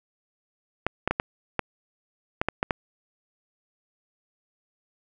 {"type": "clicks", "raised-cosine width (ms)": 0.5, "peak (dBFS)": -8, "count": 9, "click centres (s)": [0.866, 1.076, 1.11, 1.199, 1.593, 2.415, 2.486, 2.629, 2.708], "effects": []}